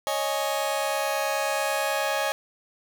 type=chord; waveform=sawtooth; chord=C# suspended second; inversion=none; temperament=just; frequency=554.4 / 623.7 / 831.5 Hz; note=C#5 / D#5 / G#5; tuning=0 / +4 / +2 cents; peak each=-25 dBFS; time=0.07-2.32 s; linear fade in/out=0 ms; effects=none